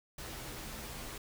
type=noise with comb filter; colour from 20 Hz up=pink; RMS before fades=-44 dBFS; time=0.18-1.18 s; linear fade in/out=5 ms; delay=11 ms; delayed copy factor=-0.5; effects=none